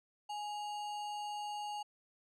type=tone with sample-and-hold; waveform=sine; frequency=833 Hz; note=G#5; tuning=5 cents sharp; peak=-38 dBFS; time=0.29-1.83 s; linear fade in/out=10 ms; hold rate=3675 Hz; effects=low-pass 7000 Hz 12 dB/octave